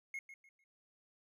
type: tone with echo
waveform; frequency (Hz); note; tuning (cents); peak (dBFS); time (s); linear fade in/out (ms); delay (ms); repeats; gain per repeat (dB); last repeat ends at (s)
triangle; 2163; C#7; -43; -38; 0.14-0.19; 2; 150; 3; -11; 0.64
effects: none